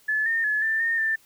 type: tone with pitch steps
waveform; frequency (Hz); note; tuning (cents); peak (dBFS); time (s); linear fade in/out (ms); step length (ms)
sine; 1726 / 1822 / 1711 / 1778 / 1830 / 1780; A6 / A#6 / A6 / A6 / A#6 / A6; -34 / -40 / -49 / +18 / -32 / +20; -21; 0.08-1.16; 10; 180
effects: white hiss -58 dBFS RMS until 1.25 s